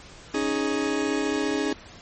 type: chord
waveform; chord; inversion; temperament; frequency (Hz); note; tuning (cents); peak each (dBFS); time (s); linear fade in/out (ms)
40% pulse; C# suspended second; none; just; 277.2 / 311.8 / 415.8; C#4 / D#4 / G#4; 0 / +4 / +2; -27; 0.34-1.73; 5
effects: pink hiss -46 dBFS RMS until 2.01 s + MP3 32 kbps